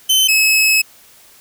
sawtooth tone pair in turn, 3067 / 2579 Hz, G7 / E7, -38 / -39 cents, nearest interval minor third, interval 301 cents, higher first, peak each -7 dBFS, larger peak neither, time 0.09-0.28 / 0.28-0.82 s, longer second, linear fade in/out 10 ms, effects white hiss -46 dBFS RMS until 1.4 s

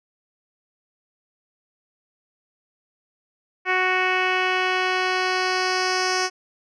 10% pulse tone with low-pass filter sweep, 370 Hz, F#4, in tune, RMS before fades -22 dBFS, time 3.65-6.3 s, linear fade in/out 50 ms, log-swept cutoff 2300 to 5800 Hz, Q 2.5, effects none

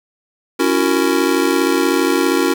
square chord, F# dominant seventh, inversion second, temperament just, 277.5 / 333 / 370 / 462.5 Hz, C#4 / E4 / F#4 / A#4, +2 / +18 / 0 / -14 cents, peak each -19 / -19 / -19 / -22 dBFS, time 0.59-2.54 s, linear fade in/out 10 ms, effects 7-bit

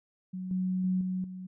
sine tone with level steps, 185 Hz, F#3, in tune, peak -34 / -27 / -25 / -29 / -38 dBFS, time 0.33-1.47 s, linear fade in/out 10 ms, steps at 0.51 / 0.84 / 1.01 / 1.24 s, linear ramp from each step 2 ms, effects none

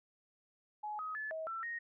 sine tone with pitch steps, 844 / 1263 / 1729 / 639 / 1339 / 1866 Hz, G#5 / D#6 / A6 / D#5 / E6 / A#6, +28 / +26 / -31 / +46 / +27 / +1 cents, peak -38 dBFS, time 0.83-1.79 s, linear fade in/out 10 ms, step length 160 ms, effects none

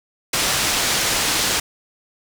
white low-pass noise, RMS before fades -20 dBFS, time 0.33-1.6 s, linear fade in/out 5 ms, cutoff 7100 Hz, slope 12 dB/octave, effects none

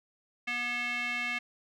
square tone with band-pass filter, 241.9 Hz, B3, 36 cents flat, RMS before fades -33 dBFS, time 0.47-1.39 s, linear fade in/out 10 ms, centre 2300 Hz, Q 4.5, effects none

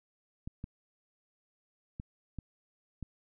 clicks, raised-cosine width 5 ms, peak -27 dBFS, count 5, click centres 0.475 / 0.641 / 1.999 / 2.387 / 3.027 s, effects none

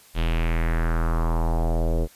square tone with low-pass filter sweep, 41.2 Hz, E1, in tune, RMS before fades -22 dBFS, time 0.14-2.08 s, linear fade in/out 50 ms, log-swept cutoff 3300 to 480 Hz, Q 3, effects white hiss -52 dBFS RMS until 2.15 s + resampled to 32000 Hz

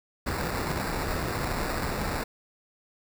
pink noise with sample-and-hold, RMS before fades -30 dBFS, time 0.26-2.24 s, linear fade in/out 10 ms, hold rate 3150 Hz, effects none

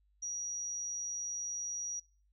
sine tone, 5770 Hz, F#8, 44 cents flat, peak -36 dBFS, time 0.22-2 s, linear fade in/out 10 ms, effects noise-tail reverb RT60 0.4 s tail -25 dB re dry + added 50 Hz sine -68 dBFS peak until 2.32 s

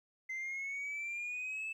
sine exponential sweep, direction up, 2060 to 2637 Hz, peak -35 dBFS, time 0.29-1.73 s, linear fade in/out 10 ms, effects tanh soft clip ceiling -36 dBFS + 12-bit

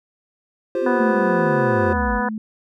triangle chord, F suspended second, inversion none, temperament just, 349.2 / 392.9 / 523.8 Hz, F4 / G4 / C5, 0 / +4 / +2 cents, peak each -22 / -23 / -20 dBFS, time 0.75-1.93 s, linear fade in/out 2 ms
sine linear sweep, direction down, 261.6 to 41.2 Hz, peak -23 dBFS, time 0.81-2.21 s, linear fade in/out 50 ms
harmonic tone, 246.9 Hz, B3, in tune, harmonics 1 / 2 / 3 / 4 / 5 / 6 / 7, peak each -31 / -27 / -28 / -24 / -33 / -28 / -29 dBFS, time 0.86-2.29 s, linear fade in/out 5 ms
sine tone with pitch glide, 223 to 216.7 Hz, A3 to A3, +23 to -26 cents, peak -24 dBFS, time 1-2.38 s, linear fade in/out 2 ms, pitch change -49 cents, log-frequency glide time 1.27-1.96 s
effects none

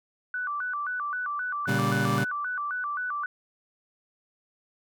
sine tone with vibrato, 1318.5 Hz, E6, in tune, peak -28 dBFS, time 0.34-3.26 s, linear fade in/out 2 ms, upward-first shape square, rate 3.8 Hz, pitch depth 210 cents each way
30% pulse chord, G diminished, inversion first, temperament just, 117.6 / 141.12 / 196 Hz, Bb2 / Db3 / G3, +16 / +31 / 0 cents, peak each -26 dBFS, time 1.67-2.25 s, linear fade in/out 20 ms
effects none

